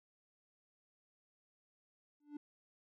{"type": "tone with exponential growth", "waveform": "triangle", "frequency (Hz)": 293.7, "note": "D4", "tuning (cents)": 0, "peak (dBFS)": -38, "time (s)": [2.2, 2.37], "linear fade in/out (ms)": 5, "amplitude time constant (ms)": 36, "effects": []}